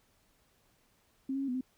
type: tone with pitch steps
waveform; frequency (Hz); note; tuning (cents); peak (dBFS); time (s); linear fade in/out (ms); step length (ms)
sine; 267.3 / 272.6 / 274.4 / 248.8 / 258.1; C4 / C#4 / C#4 / B3 / C4; +37 / -29 / -17 / +13 / -23; -31; 1.29-1.61; 5; 64
effects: pink hiss -70 dBFS RMS until 1.77 s